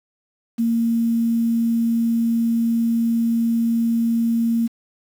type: tone with quantisation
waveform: sine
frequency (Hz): 230.7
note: A#3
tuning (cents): -18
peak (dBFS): -16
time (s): 0.58-4.68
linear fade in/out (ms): 20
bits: 7
effects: none